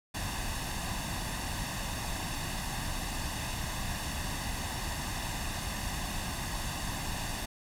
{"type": "noise with comb filter", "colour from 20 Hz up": "pink", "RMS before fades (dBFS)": -35, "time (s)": [0.14, 7.46], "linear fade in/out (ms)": 10, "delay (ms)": 1.1, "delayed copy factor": 0.65, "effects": ["low-pass 12000 Hz 12 dB/octave"]}